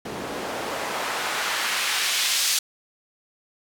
white noise with band-pass filter sweep, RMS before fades -26 dBFS, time 0.05-2.59 s, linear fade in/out 5 ms, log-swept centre 270 to 4700 Hz, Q 0.82, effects none

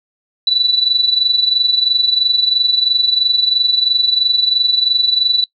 sine tone with amplitude modulation, 3962 Hz, B7, 5 cents sharp, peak -8 dBFS, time 0.47-5.44 s, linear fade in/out 2 ms, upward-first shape sine, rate 23 Hz, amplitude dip 70%, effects noise-tail reverb RT60 0.1 s tail -23 dB re dry

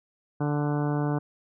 harmonic tone with a mistuned harmonic, 146.83 Hz, D3, in tune, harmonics 1 / 2 / 3 / 4 / 5 / 6 / 7 / 8 / 9 / 10, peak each -26 / -29 / -34 / -38 / -37 / -39 / -42 / -43 / -47 / -43 dBFS, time 0.4-1.19 s, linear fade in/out 10 ms, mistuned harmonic 10, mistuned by +21 cents, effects none

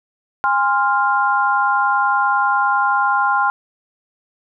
sine chord, F minor, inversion first, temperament equal with one note detuned, 816.3 / 1046.5 / 1396.9 Hz, Ab5 / C6 / F6, -30 / 0 / 0 cents, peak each -18 dBFS, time 0.44-3.5 s, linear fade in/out 0 ms, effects none

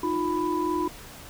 sine tone cluster, 310.9 / 354.6 / 993 Hz, D#4 / F4 / B5, -1 / +26 / +9 cents, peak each -28 dBFS, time 0.03-0.88 s, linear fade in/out 5 ms, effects pink hiss -44 dBFS RMS until 1.29 s

